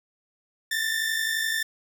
sawtooth tone pair together, 1760 / 1811.6 Hz, A6 / A#6, 0 / -50 cents, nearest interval minor second, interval 50 cents, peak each -24 dBFS, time 0.71-1.63 s, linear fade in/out 5 ms, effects none

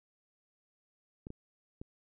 clicks, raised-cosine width 3 ms, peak -30 dBFS, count 3, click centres 1.269 / 1.304 / 1.815 s, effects none

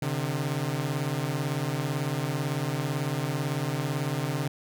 sawtooth beating tone pair, 133 / 151 Hz, C3 / D3, +29 / +48 cents, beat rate 18 Hz, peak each -26 dBFS, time 0.02-4.48 s, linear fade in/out 5 ms, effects none

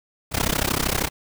pink noise with amplitude modulation, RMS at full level -19 dBFS, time 0.31-1.1 s, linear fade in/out 50 ms, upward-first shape sine, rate 32.9 Hz, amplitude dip 95%, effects none

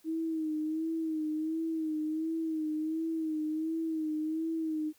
sine tone with vibrato, 316.5 Hz, D#4, 30 cents sharp, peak -30 dBFS, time 0.04-4.93 s, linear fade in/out 50 ms, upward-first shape sine, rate 1.4 Hz, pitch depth 51 cents each way, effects white hiss -66 dBFS RMS until 4.98 s

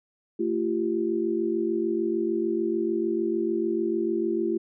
sine tone cluster, 221.7 / 340.7 / 387.4 Hz, A3 / F4 / G4, +13 / -43 / -20 cents, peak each -31 / -25 / -29 dBFS, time 0.39-4.58 s, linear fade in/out 10 ms, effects none

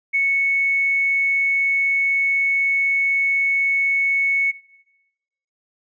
triangle tone with tanh clipping, 2211 Hz, C#7, 5 cents flat, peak -15 dBFS, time 0.13-4.52 s, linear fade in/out 20 ms, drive 2 dB, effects noise-tail reverb RT60 1.0 s tail -20 dB re dry + resampled to 16000 Hz

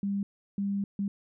sine tone bursts at uneven times, 199.5 Hz, G3, 31 cents sharp, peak -27 dBFS, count 3, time 0.03-0.23 / 0.58-0.84 / 0.99-1.08 s, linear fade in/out 2 ms, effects none

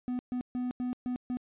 triangle tone bursts at uneven times, 248.9 Hz, B3, 14 cents sharp, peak -28 dBFS, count 6, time 0.08-0.19 / 0.32-0.41 / 0.55-0.71 / 0.8-0.93 / 1.06-1.16 / 1.3-1.37 s, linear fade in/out 0 ms, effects resampled to 8000 Hz

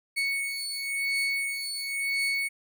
35% pulse beating tone pair, 2217 / 2217.96 Hz, C#7 / C#7, 0 / 0 cents, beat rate 0.96 Hz, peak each -29 dBFS, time 0.16-2.49 s, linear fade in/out 20 ms, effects none

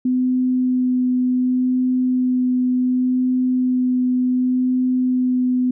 sine tone with vibrato, 252.9 Hz, B3, 41 cents sharp, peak -15 dBFS, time 0.05-5.71 s, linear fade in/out 5 ms, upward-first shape sine, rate 0.68 Hz, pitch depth 9 cents each way, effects none

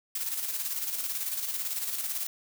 blue noise with tremolo, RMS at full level -31 dBFS, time 0.15-2.27 s, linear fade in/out 5 ms, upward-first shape square, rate 18 Hz, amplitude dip 45%, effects none

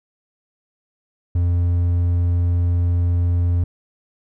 triangle tone, 87.2 Hz, F2, 2 cents flat, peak -13 dBFS, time 1.35-3.64 s, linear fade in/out 5 ms, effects none

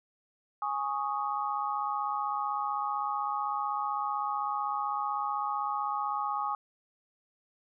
sine chord, Ab suspended fourth, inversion none, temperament equal, 830.6 / 1108.7 / 1244.5 Hz, Ab5 / Db6 / Eb6, 0 / 0 / 0 cents, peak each -33 / -34 / -34 dBFS, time 0.62-6.55 s, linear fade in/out 2 ms, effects none

